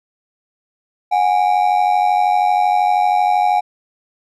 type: ring-modulated tone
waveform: triangle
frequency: 775 Hz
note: G5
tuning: 20 cents flat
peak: -7 dBFS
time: 1.11-3.61 s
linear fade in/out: 20 ms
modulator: 46.4 Hz
effects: none